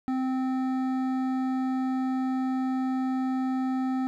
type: tone with hard clipping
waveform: sine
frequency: 260 Hz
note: C4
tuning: 11 cents flat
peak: -27 dBFS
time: 0.08-4.07 s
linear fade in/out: 0 ms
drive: 11 dB
effects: none